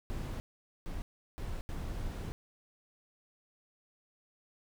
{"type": "noise bursts at uneven times", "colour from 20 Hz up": "brown", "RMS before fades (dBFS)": -38, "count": 4, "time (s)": [[0.1, 0.4], [0.86, 1.02], [1.38, 1.61], [1.69, 2.32]], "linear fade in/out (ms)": 0, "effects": []}